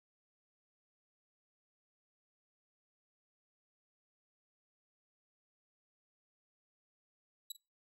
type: tone with echo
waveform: 20% pulse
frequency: 3918 Hz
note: B7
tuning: 15 cents flat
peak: -34 dBFS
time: 7.5-7.52 s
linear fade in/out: 5 ms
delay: 46 ms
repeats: 1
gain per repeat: -14 dB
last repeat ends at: 7.566 s
effects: noise-tail reverb RT60 0.3 s tail -25 dB re dry

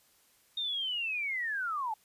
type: linear sweep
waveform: sine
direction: down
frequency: 3698 to 830.6 Hz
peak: -31 dBFS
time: 0.57-1.94 s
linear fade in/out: 5 ms
effects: white hiss -66 dBFS RMS until 2.04 s + resampled to 32000 Hz

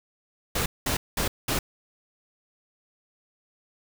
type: noise bursts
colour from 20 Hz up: pink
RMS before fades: -26 dBFS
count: 4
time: 0.55-1.59 s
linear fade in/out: 5 ms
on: 110 ms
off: 200 ms
effects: none

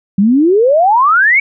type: exponential sweep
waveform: sine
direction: up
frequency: 188 to 2296 Hz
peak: -6 dBFS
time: 0.18-1.4 s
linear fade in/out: 5 ms
effects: none

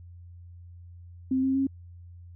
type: tone with pitch steps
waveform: sine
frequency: 261.6 / 266 / 270.5 Hz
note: C4 / C4 / C#4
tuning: 0 / +29 / -42 cents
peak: -22 dBFS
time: 1.31-1.67 s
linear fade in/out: 5 ms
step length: 120 ms
effects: added 87 Hz sine -44 dBFS peak until 2.35 s

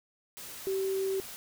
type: tone in noise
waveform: sine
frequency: 385 Hz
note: G4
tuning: 31 cents flat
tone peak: -28 dBFS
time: 0.67-1.2 s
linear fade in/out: 0 ms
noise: white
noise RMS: -44 dBFS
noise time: 0.37-1.36 s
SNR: +13 dB
effects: none

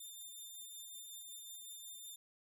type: tone with tremolo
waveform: 10% pulse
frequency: 3597 Hz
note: A7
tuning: 37 cents sharp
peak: -40 dBFS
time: 0-2.16 s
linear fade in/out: 5 ms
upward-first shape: sine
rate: 5.4 Hz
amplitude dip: 25%
effects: none

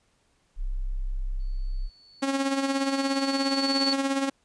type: tone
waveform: sine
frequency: 32.6 Hz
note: C1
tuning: 5 cents flat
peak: -26 dBFS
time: 0.56-1.9 s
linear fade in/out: 50 ms
type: tone with exponential growth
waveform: sine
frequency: 4452 Hz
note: C#8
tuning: 7 cents sharp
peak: -23 dBFS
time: 1.4-3.93 s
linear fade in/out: 0 ms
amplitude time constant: 550 ms
type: tone with tremolo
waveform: sawtooth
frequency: 272.8 Hz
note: C#4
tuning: 28 cents flat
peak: -18 dBFS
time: 2.22-4.3 s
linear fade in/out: 10 ms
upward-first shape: sine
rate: 17 Hz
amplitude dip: 55%
effects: pink hiss -68 dBFS RMS until 4.44 s + resampled to 22050 Hz

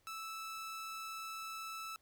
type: tone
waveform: sawtooth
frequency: 1314 Hz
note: E6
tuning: 6 cents flat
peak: -39 dBFS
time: 0.07-1.96 s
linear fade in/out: 0 ms
effects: pink hiss -74 dBFS RMS until 2.01 s

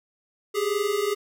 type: tone pair together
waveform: square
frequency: 397.4 / 419.5 Hz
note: G4 / G#4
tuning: +24 / +17 cents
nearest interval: minor second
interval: 93 cents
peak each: -27 / -26 dBFS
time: 0.54-1.15 s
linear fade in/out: 20 ms
effects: none

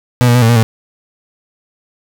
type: tone with pitch steps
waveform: 35% pulse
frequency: 123.4 / 120 / 123.9 / 113.4 / 119 / 112.4 Hz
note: B2 / B2 / B2 / A#2 / A#2 / A2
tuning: -1 / -49 / +6 / -47 / +36 / +37 cents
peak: -5 dBFS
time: 0.21-0.63 s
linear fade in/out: 0 ms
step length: 70 ms
effects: 7-bit

